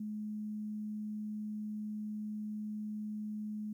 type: tone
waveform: sine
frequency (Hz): 212.2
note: G#3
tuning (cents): +38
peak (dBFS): -37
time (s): 0-3.73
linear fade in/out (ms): 5
effects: 12-bit